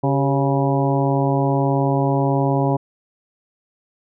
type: harmonic tone with a mistuned harmonic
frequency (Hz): 138.59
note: C#3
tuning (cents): 0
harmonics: 1 / 2 / 3 / 4 / 5 / 6 / 7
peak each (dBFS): -19 / -22 / -24 / -25 / -26 / -27 / -27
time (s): 0.03-2.77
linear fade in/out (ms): 10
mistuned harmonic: 3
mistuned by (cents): -79
effects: none